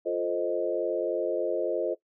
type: chord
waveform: sine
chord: F dominant seventh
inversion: none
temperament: equal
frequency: 349.2 / 440 / 523.3 / 622.3 Hz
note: F4 / A4 / C5 / Eb5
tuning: 0 / 0 / 0 / 0 cents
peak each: -31 dBFS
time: 0.05-1.95 s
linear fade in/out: 20 ms
effects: noise-tail reverb RT60 0.1 s tail -18 dB re dry